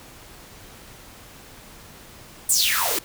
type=noise with high-pass filter sweep; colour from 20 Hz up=white; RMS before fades=-21 dBFS; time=2.49-2.99 s; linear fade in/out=5 ms; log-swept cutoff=9400 to 300 Hz; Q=7; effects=pink hiss -45 dBFS RMS until 3.04 s